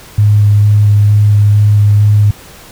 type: tone with vibrato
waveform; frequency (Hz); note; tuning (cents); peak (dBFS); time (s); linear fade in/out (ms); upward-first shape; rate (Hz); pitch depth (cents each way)
sine; 103.83; G#2; 0; -4; 0.18-2.31; 5; square; 2.2; 8
effects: pink hiss -35 dBFS RMS until 2.71 s